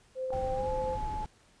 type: tone with tremolo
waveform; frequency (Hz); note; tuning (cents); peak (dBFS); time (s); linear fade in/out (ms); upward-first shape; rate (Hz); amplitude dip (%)
sine; 519; C5; -14; -30; 0.15-0.98; 50; triangle; 14; 25
type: clicks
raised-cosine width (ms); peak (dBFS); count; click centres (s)
1; -31; 2; 0.305 / 0.338
type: tone with pitch glide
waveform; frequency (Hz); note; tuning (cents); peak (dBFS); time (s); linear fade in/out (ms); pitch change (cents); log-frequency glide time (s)
sine; 784 to 855; G5 to A5; 0 to -50; -34; 0.32-1.25; 5; +150; 0.54-0.7
type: noise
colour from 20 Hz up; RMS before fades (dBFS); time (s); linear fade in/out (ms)
brown; -38; 0.33-1.26; 0
effects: pink hiss -63 dBFS RMS until 1.6 s + resampled to 22050 Hz